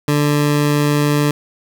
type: tone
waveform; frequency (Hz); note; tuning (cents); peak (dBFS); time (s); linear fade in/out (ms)
20% pulse; 146.83; D3; 0; -8; 0.08-1.31; 2
effects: 8-bit